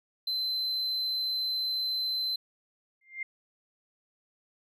triangle tone, 4067 Hz, C8, 50 cents flat, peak -27 dBFS, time 0.27-2.36 s, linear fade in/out 5 ms
sine tone with exponential growth, 2104 Hz, C7, 9 cents sharp, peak -29 dBFS, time 3.01-3.23 s, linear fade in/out 5 ms, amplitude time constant 46 ms
effects none

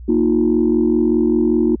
sine chord, Bb suspended fourth, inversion none, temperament equal with one note detuned, 233.1 / 311.1 / 356.2 Hz, Bb3 / Eb4 / F4, 0 / 0 / +34 cents, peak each -16 dBFS, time 0.08-1.76 s, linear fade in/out 10 ms, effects tanh soft clip ceiling -5 dBFS + added 60 Hz sine -31 dBFS peak until 1.8 s

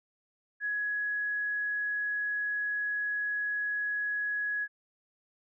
sine tone, 1676 Hz, G#6, 15 cents sharp, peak -29 dBFS, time 0.6-4.68 s, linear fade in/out 50 ms, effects none

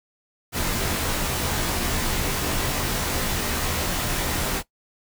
pink noise with comb filter, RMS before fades -25 dBFS, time 0.52-4.63 s, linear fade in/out 50 ms, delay 19 ms, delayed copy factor -0.9, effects noise-tail reverb RT60 0.1 s tail -17 dB re dry

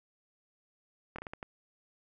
slowing click train, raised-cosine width 0.5 ms, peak -25 dBFS, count 6, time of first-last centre 1.16-1.429 s, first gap 25 ms, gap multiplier 1.39, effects none

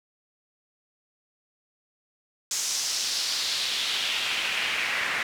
pink noise with band-pass filter sweep, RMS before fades -28 dBFS, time 2.51-5.23 s, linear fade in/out 2 ms, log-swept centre 6500 to 1900 Hz, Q 2.3, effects none

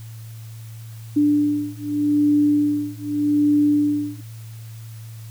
sine beating tone pair, 293.7 / 294.53 Hz, D4 / D4, 0 / +5 cents, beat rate 0.83 Hz, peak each -19 dBFS, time 1.16-4.21 s, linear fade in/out 10 ms, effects added 112 Hz sine -34 dBFS peak until 5.3 s + white hiss -49 dBFS RMS until 5.3 s

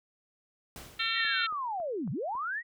pink noise with exponential decay, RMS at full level -43 dBFS, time 0.76-1.41 s, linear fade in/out 1 ms, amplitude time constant 140 ms
harmonic tone, 452.5 Hz, A4, 48 cents sharp, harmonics 3 / 4 / 5 / 6 / 7 / 8 / 9, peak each -36 / -36 / -36 / -36 / -36 / -36 / -36 dBFS, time 0.99-1.47 s, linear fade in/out 10 ms
sine linear two-way sweep, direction down then up, 1958 to 116.54 to 1958 Hz, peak -31 dBFS, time 1.14-2.63 s, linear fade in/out 50 ms, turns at 2.11 s
click train, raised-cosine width 1 ms, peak -38 dBFS, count 5, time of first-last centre 1.25-2.352 s, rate 3.63 Hz
effects none

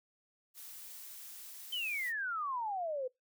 blue noise, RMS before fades -49 dBFS, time 0.54-2.13 s, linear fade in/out 50 ms
sine exponential sweep, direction down, 3136 to 493.9 Hz, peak -34 dBFS, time 1.72-3.08 s, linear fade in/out 10 ms
effects noise-tail reverb RT60 0.2 s tail -25 dB re dry

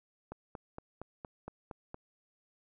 click train, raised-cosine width 1 ms, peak -28 dBFS, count 8, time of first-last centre 0.32-1.944 s, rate 4.31 Hz, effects none

